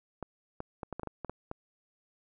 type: clicks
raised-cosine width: 1 ms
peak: -23 dBFS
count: 10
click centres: 0.227 / 0.604 / 0.832 / 0.927 / 0.996 / 1.033 / 1.073 / 1.247 / 1.296 / 1.514 s
effects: none